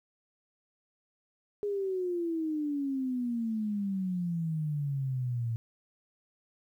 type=exponential sweep; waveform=sine; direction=down; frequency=415.3 to 113.1 Hz; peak=-29 dBFS; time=1.63-5.56 s; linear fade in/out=0 ms; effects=11-bit